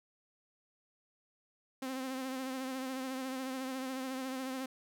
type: tone with vibrato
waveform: sawtooth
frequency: 261.6 Hz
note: C4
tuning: in tune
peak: -33 dBFS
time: 1.82-4.66 s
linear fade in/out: 5 ms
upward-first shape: triangle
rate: 14 Hz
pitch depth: 46 cents each way
effects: none